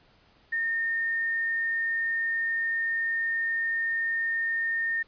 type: tone with quantisation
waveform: sine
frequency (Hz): 1827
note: A#6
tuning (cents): -35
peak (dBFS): -25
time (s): 0.52-5.03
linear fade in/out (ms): 10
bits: 9
effects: pink hiss -61 dBFS RMS until 5.07 s + resampled to 11025 Hz